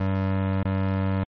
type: tone with dropouts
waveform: 25% pulse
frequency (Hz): 96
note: G2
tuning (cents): -36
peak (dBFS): -18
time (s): 0-1.24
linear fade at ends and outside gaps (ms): 5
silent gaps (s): 0.631-0.649
effects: low-pass 2000 Hz 12 dB/octave + MP3 32 kbps